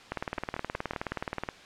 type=two click trains; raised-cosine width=0.5 ms; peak=-20 / -16 dBFS; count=5 / 27; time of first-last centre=0.38-1.119 / 0.12-1.488 s; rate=5.41 / 19 Hz; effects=white hiss -50 dBFS RMS until 1.65 s + low-pass 4000 Hz 12 dB/octave